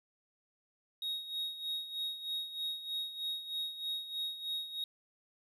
triangle tone with tremolo, 3761 Hz, A#7, 15 cents sharp, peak -32 dBFS, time 1.02-4.84 s, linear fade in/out 2 ms, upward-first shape sine, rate 3.2 Hz, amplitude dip 70%, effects none

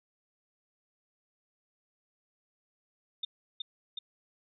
sine tone with echo, 3626 Hz, A#7, 49 cents flat, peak -31 dBFS, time 3.23-3.25 s, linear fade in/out 5 ms, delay 370 ms, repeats 2, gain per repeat -2 dB, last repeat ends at 3.99 s, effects none

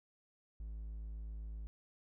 triangle tone, 53.9 Hz, A1, 35 cents flat, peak -40 dBFS, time 0.6-1.67 s, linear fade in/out 0 ms, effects none

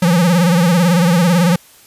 square tone with vibrato, 174 Hz, F3, 6 cents flat, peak -10 dBFS, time 0.02-1.56 s, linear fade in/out 5 ms, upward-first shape sine, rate 18 Hz, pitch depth 110 cents each way, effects white hiss -45 dBFS RMS until 1.86 s + resampled to 32000 Hz

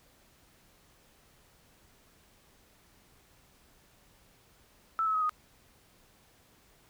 sine tone with pitch steps, 1318.5 / 1292.9 / 1267.7 / 1243.1 Hz, E6 / E6 / D#6 / D#6, 0 / -34 / +32 / -2 cents, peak -26 dBFS, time 4.99-5.294 s, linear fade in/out 0 ms, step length 76 ms, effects pink hiss -63 dBFS RMS until 6.89 s

